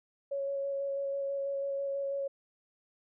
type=tone with vibrato; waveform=sine; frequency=554.4 Hz; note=C#5; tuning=in tune; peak=-31 dBFS; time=0.31-2.28 s; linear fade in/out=10 ms; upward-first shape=square; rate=6.1 Hz; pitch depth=9 cents each way; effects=none